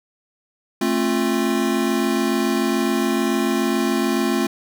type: chord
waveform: square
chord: F major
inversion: first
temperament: equal with one note detuned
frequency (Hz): 220 / 267 / 349.2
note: A3 / C4 / F4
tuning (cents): 0 / +35 / 0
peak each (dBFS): -23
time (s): 0.81-4.47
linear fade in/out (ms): 5
effects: none